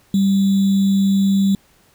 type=tone with sample-and-hold; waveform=sine; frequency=196 Hz; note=G3; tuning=in tune; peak=-12 dBFS; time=0.14-1.55 s; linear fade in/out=2 ms; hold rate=3675 Hz; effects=pink hiss -55 dBFS RMS until 1.94 s